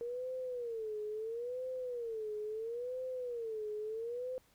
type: tone with vibrato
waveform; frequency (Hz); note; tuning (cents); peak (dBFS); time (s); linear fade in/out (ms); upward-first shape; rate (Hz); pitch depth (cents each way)
sine; 466.2; A#4; 0; -37; 0.01-4.38; 0; sine; 0.74; 170
effects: pink hiss -69 dBFS RMS until 4.54 s